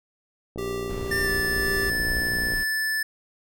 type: click train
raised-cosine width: 2 ms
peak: -21 dBFS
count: 119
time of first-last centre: 0.56-2.537 s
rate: 59.7 Hz
type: tone with tremolo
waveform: square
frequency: 392 Hz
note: G4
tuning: in tune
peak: -29 dBFS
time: 0.58-1.9 s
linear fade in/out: 5 ms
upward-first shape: sine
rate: 1.9 Hz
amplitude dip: 35%
type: noise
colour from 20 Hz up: brown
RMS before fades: -34 dBFS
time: 0.89-2.64 s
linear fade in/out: 10 ms
type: tone with pitch glide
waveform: square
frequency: 1794 to 1750 Hz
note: A6 to A6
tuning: +33 to -10 cents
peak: -24 dBFS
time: 1.11-3.03 s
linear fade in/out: 5 ms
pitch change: -43 cents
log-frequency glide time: 1.22-1.3 s
effects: none